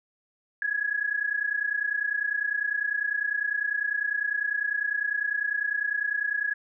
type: tone pair together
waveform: sine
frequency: 1661.2 / 1691.2 Hz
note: G#6 / G#6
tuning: 0 / +31 cents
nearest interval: unison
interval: 31 cents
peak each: -28 dBFS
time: 0.62-6.54 s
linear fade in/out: 2 ms
effects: none